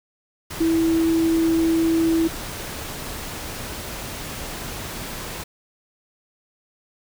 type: tone in noise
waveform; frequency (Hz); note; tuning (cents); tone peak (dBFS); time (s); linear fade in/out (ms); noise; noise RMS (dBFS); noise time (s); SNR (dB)
sine; 327.7; E4; -10; -16; 0.6-2.28; 10; pink; -32; 0.5-5.44; +13
effects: none